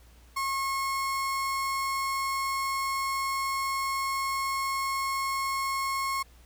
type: tone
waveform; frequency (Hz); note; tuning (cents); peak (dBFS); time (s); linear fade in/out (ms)
35% pulse; 1086; C#6; -36; -26; 0.36-6.23; 10
effects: added 60 Hz sine -53 dBFS peak until 6.45 s + pink hiss -60 dBFS RMS until 6.45 s